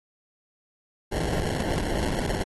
pink noise with sample-and-hold, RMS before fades -27 dBFS, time 1.11-2.44 s, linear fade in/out 20 ms, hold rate 1225 Hz, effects AAC 32 kbps

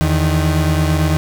35% pulse tone pair together, 81.73 / 154.5 Hz, E2 / D#3, -14 / -12 cents, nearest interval major seventh, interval 1102 cents, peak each -14 dBFS, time 0.01-1.17 s, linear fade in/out 0 ms, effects none

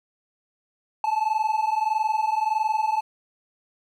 triangle tone pair together, 858.4 / 880 Hz, A5 / A5, -43 / 0 cents, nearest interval unison, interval 43 cents, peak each -22 dBFS, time 1.04-3.01 s, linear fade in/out 2 ms, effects none

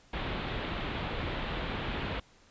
pink low-pass noise, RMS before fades -35 dBFS, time 0.13-2.2 s, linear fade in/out 5 ms, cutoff 3800 Hz, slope 48 dB/octave, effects pink hiss -61 dBFS RMS until 2.5 s + resampled to 16000 Hz

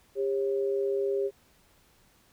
sine tone pair together, 400.4 / 544 Hz, G4 / C#5, +37 / -33 cents, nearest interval perfect fourth, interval 530 cents, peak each -26 / -33 dBFS, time 0.15-1.31 s, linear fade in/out 50 ms, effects pink hiss -63 dBFS RMS until 2.32 s

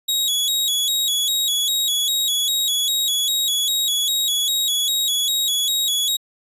sawtooth tone with vibrato, 3581 Hz, A7, 30 cents sharp, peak -15 dBFS, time 0.08-6.17 s, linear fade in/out 10 ms, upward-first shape square, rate 2.5 Hz, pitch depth 100 cents each way, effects resampled to 32000 Hz

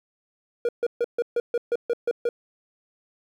triangle tone bursts, 475.7 Hz, A#4, 35 cents sharp, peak -18 dBFS, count 10, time 0.65-2.29 s, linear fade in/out 2 ms, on 38 ms, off 140 ms, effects 10-bit

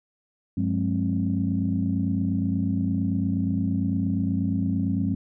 sine tone cluster, 98.3 / 180.4 / 209 / 267.9 Hz, G2 / F#3 / G#3 / C4, +5 / -44 / +11 / +41 cents, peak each -27 dBFS, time 0.57-5.15 s, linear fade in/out 5 ms, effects tanh soft clip ceiling -12 dBFS

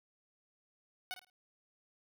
10% pulse tone with echo, 740 Hz, F#5, in tune, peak -30 dBFS, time 1.11-1.14 s, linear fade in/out 0 ms, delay 53 ms, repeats 3, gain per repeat -12 dB, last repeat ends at 1.299 s, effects none

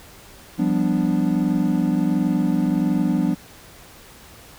triangle chord, G dominant seventh, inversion third, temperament equal, 174.61 / 196 / 246.9 / 293.7 Hz, F3 / G3 / B3 / D4, 0 / 0 / 0 / 0 cents, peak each -21 dBFS, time 0.58-3.35 s, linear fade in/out 20 ms, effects pink hiss -45 dBFS RMS until 4.58 s

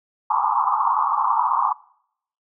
white band-pass noise, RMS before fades -20 dBFS, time 0.3-1.73 s, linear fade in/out 10 ms, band 820 to 1200 Hz, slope 96 dB/octave, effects noise-tail reverb RT60 0.7 s tail -23 dB re dry

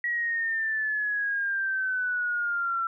sine exponential sweep, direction down, 1923 to 1347 Hz, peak -25 dBFS, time 0.04-2.87 s, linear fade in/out 2 ms, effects none

